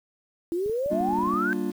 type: exponential sweep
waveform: sine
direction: up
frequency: 329.6 to 1588 Hz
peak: -24 dBFS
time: 0.52-1.53 s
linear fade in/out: 0 ms
type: clicks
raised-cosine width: 3 ms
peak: -29 dBFS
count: 11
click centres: 0.661 / 0.697 / 0.861 / 0.932 / 1.01 / 1.089 / 1.133 / 1.187 / 1.235 / 1.273 / 1.339 s
type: chord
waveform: triangle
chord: G minor seventh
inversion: none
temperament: just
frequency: 196 / 235.2 / 294 / 352.8 Hz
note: G3 / Bb3 / D4 / F4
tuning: 0 / +16 / +2 / +18 cents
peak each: -29 dBFS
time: 0.9-1.72 s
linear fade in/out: 20 ms
effects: 8-bit